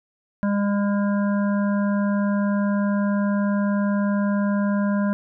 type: harmonic tone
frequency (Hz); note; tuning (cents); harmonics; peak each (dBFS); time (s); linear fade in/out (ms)
202.4; G#3; -44; 1 / 3 / 5 / 7 / 8; -19 / -29 / -33 / -36 / -37; 0.43-5.13; 0
effects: none